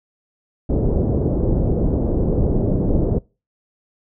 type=low-pass noise; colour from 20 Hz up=pink; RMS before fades=-18 dBFS; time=0.69-3.19 s; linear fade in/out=10 ms; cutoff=510 Hz; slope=24 dB/octave; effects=noise-tail reverb RT60 0.3 s tail -24 dB re dry